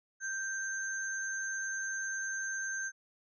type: tone pair together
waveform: sine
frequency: 1568 / 6305 Hz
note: G6 / G8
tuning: 0 / +9 cents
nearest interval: 2 octaves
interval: 2409 cents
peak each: -35 / -40 dBFS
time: 0.2-2.92 s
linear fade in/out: 50 ms
effects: none